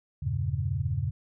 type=chord; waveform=sine; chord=E diminished seventh; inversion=none; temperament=equal; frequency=82.41 / 98 / 116.54 / 138.59 Hz; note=E2 / G2 / Bb2 / Db3; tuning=0 / 0 / 0 / 0 cents; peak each=-33 / -31 / -33 / -31 dBFS; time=0.22-1.11 s; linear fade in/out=10 ms; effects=none